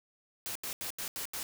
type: noise bursts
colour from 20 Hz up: white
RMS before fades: -38 dBFS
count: 6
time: 0.46-1.429 s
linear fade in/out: 0 ms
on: 94 ms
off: 81 ms
effects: none